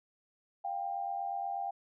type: tone pair together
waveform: sine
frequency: 703 / 791.3 Hz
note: F5 / G5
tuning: +11 / +16 cents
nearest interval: major second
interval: 205 cents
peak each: -38 / -35 dBFS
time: 0.64-1.71 s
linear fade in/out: 10 ms
effects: none